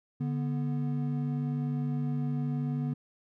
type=tone pair together; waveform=triangle; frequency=145.56 / 244.8 Hz; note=D3 / B3; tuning=-15 / -15 cents; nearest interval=major sixth; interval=900 cents; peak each=-28 / -31 dBFS; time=0.2-2.94 s; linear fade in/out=10 ms; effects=none